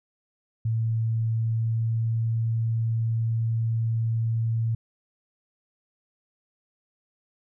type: tone with pitch glide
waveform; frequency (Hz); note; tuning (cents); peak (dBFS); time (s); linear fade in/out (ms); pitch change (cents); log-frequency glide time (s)
sine; 112.9 to 113.69; A2 to A#2; +45 to -43; -22; 0.65-4.75; 5; +12; 1.34-2.06
effects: none